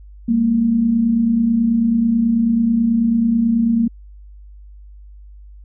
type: tone pair together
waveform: sine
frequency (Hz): 202.2 / 231.4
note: G#3 / A#3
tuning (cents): -46 / -13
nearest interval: major second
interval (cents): 233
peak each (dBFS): -22 / -13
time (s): 0.28-3.88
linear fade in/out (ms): 10
effects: added 50 Hz sine -37 dBFS peak until 5.64 s